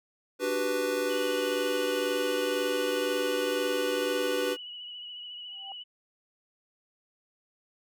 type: chord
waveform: square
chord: G major seventh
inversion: second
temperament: equal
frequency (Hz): 293.7 / 370 / 392 / 493.9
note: D4 / F#4 / G4 / B4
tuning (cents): 0 / 0 / 0 / 0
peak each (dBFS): -36 / -35 / -35 / -30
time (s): 0.39-4.57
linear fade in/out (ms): 50
type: tone with vibrato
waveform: sine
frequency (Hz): 2936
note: F#7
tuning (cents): -14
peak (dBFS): -39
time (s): 1.09-5.84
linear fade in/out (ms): 20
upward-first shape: triangle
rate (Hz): 14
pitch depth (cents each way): 39
type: tone with exponential growth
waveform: sine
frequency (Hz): 784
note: G5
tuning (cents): 0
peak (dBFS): -38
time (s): 5.46-5.72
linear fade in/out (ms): 1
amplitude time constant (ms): 56
effects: none